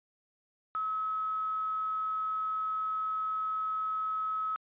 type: tone with quantisation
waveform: sine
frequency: 1286 Hz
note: E6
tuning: 43 cents flat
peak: -30 dBFS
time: 0.75-4.56 s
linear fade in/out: 0 ms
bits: 8
effects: resampled to 8000 Hz